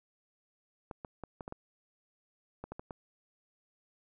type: clicks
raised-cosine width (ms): 1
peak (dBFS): -27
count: 10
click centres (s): 0.912 / 1.048 / 1.237 / 1.408 / 1.479 / 1.524 / 2.64 / 2.72 / 2.795 / 2.908
effects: none